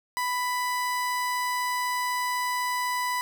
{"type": "tone", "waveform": "30% pulse", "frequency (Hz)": 992, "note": "B5", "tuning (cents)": 7, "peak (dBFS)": -23, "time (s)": [0.17, 3.21], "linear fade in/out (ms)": 0, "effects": []}